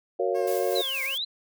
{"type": "chord", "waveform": "sine", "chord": "Gb major seventh", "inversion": "none", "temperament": "just", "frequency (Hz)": [370, 462.5, 555, 693.7], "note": ["Gb4", "Bb4", "Db5", "F5"], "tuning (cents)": [0, -14, 2, -12], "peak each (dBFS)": [-28, -28, -28, -31], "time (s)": [0.19, 0.82], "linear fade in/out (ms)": 10}
{"type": "tone with vibrato", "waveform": "15% pulse", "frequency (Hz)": 537, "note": "C5", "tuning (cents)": 45, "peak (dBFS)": -33, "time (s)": [0.34, 1.16], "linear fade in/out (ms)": 20, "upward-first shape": "triangle", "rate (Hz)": 6.9, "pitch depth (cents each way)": 26}
{"type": "noise with tremolo", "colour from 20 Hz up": "blue", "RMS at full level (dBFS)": -37, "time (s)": [0.47, 1.18], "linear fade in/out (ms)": 5, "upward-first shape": "square", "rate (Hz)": 4.2, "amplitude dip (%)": 30}
{"type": "linear two-way sweep", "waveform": "sine", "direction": "down then up", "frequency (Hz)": [4148, 2039, 4148], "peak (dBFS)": -27, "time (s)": [0.75, 1.25], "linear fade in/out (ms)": 10, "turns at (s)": 1.04}
{"effects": []}